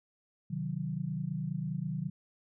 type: chord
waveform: sine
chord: C diminished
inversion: none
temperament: equal with one note detuned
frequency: 129.98 / 155.56 / 185 Hz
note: C3 / Eb3 / Gb3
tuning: -11 / 0 / 0 cents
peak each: -39 / -35 / -37 dBFS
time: 0.5-2.1 s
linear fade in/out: 10 ms
effects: none